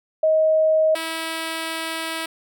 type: tone pair in turn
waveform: sine / 5% pulse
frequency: 630 / 324.8 Hz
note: D#5 / E4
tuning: +21 / -26 cents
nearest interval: major seventh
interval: 1147 cents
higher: first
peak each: -14 dBFS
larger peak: neither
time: 0.23-0.95 / 0.95-2.26 s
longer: second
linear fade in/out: 5 ms
effects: none